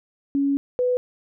sine tone pair in turn, 279.3 / 497.7 Hz, C#4 / B4, +13 / +13 cents, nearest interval minor seventh, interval 1000 cents, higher second, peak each -18 dBFS, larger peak neither, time 0.35-0.57 / 0.79-0.97 s, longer first, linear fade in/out 0 ms, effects none

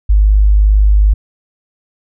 sine tone, 51.2 Hz, G#1, 24 cents flat, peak -5 dBFS, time 0.09-1.14 s, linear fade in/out 10 ms, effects none

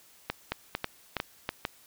two click trains, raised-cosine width 0.3 ms, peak -13 / -13 dBFS, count 4 / 4, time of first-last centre 0.3-1.651 / 0.52-1.491 s, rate 2.22 / 3.09 Hz, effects white hiss -58 dBFS RMS until 1.86 s

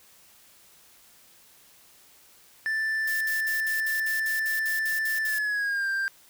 triangle tone with pitch glide, 1766 to 1582.4 Hz, A6 to G6, +6 to +16 cents, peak -23 dBFS, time 2.66-6.08 s, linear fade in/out 0 ms, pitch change -190 cents, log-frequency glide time 5.22-5.88 s
blue noise bursts, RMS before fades -36 dBFS, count 12, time 3.07-5.388 s, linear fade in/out 5 ms, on 140 ms, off 58 ms
effects white hiss -56 dBFS RMS until 6.29 s

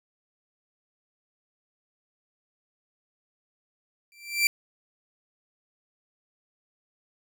sawtooth tone with exponential growth, 2349 Hz, D7, in tune, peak -13 dBFS, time 4.12-4.47 s, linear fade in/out 1 ms, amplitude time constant 74 ms, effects none

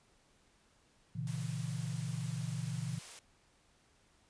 sine chord, A# diminished, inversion none, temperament equal with one note detuned, 118.44 / 138.59 / 164.81 Hz, A#2 / C#3 / E3, +28 / 0 / 0 cents, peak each -40 dBFS, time 1.15-2.99 s, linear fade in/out 10 ms
white high-pass noise, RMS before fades -50 dBFS, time 1.27-3.19 s, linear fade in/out 0 ms, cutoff 390 Hz, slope 24 dB/octave
effects pink hiss -69 dBFS RMS until 4.29 s + resampled to 22050 Hz

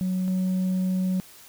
sine tone pair in turn, 185 / 185.71 Hz, F#3 / F#3, 0 / +7 cents, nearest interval unison, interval 7 cents, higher second, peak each -21 / -19 dBFS, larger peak second, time 0.01-0.28 / 0.28-1.2 s, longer second, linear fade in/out 0 ms, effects tanh soft clip ceiling -21 dBFS + white hiss -49 dBFS RMS until 1.48 s

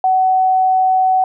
sine tone, 751 Hz, F#5, 26 cents sharp, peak -10 dBFS, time 0.04-1.24 s, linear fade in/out 2 ms, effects none

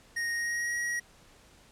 square tone with pitch glide, 1864.7 to 1902.8 Hz, A#6 to A#6, 0 to +35 cents, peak -30 dBFS, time 0.16-1 s, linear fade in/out 10 ms, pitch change +35 cents, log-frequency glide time 0.33-0.76 s, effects pink hiss -58 dBFS RMS until 1.71 s + low-pass 10000 Hz 12 dB/octave

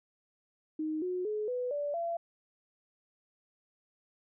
sine tone with pitch steps, 311.1 / 363.6 / 425 / 496.7 / 580.5 / 678.5 Hz, D#4 / F#4 / G#4 / B4 / D5 / E5, 0 / -30 / +40 / +10 / -20 / +50 cents, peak -31 dBFS, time 0.79-2.17 s, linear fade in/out 5 ms, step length 230 ms, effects none

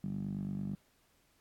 10% pulse tone with band-pass filter, 49 Hz, G1, in tune, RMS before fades -38 dBFS, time 0.04-0.75 s, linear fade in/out 0 ms, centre 180 Hz, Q 5.1, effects pink hiss -71 dBFS RMS until 1.4 s + AAC 64 kbps

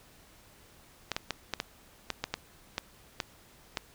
clicks, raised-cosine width 0.2 ms, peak -13 dBFS, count 11, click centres 1.117 / 1.165 / 1.307 / 1.537 / 1.601 / 2.103 / 2.24 / 2.34 / 2.781 / 3.202 / 3.772 s, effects pink hiss -58 dBFS RMS until 3.94 s

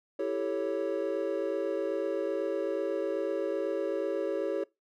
triangle chord, A dominant seventh, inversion second, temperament equal, 329.6 / 392 / 440 / 554.4 Hz, E4 / G4 / A4 / C#5, 0 / 0 / 0 / 0 cents, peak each -34 / -32 / -33 / -31 dBFS, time 0.19-4.64 s, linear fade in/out 5 ms, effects noise-tail reverb RT60 0.2 s tail -22 dB re dry

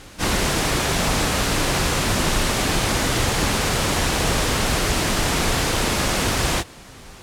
pink noise, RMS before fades -20 dBFS, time 0.18-6.64 s, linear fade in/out 50 ms, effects pink hiss -42 dBFS RMS until 7.22 s + low-pass 10000 Hz 12 dB/octave

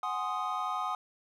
triangle chord, Ab dominant seventh, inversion third, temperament equal, 740 / 830.6 / 1046.5 / 1244.5 Hz, Gb5 / Ab5 / C6 / Eb6, 0 / 0 / 0 / 0 cents, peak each -35 / -37 / -36 / -32 dBFS, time 0.03-0.95 s, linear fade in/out 2 ms, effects none

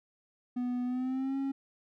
triangle tone with pitch glide, 246.9 to 272.4 Hz, B3 to C#4, 0 to -30 cents, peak -28 dBFS, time 0.56-1.52 s, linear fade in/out 10 ms, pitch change +170 cents, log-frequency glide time 0.84-1.37 s, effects none

